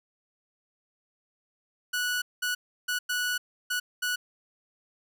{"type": "tone bursts at uneven times", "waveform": "sawtooth", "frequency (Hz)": 1473, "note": "F#6", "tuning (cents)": -8, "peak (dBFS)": -23, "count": 6, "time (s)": [[1.93, 2.22], [2.42, 2.55], [2.88, 2.99], [3.09, 3.38], [3.7, 3.8], [4.02, 4.16]], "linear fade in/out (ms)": 10, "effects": []}